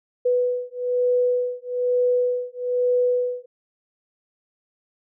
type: beating tone pair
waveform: sine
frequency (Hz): 493.9 / 495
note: B4 / B4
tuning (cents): 0 / +4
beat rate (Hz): 1.1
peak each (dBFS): -22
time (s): 0.25-3.46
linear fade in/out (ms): 10
effects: none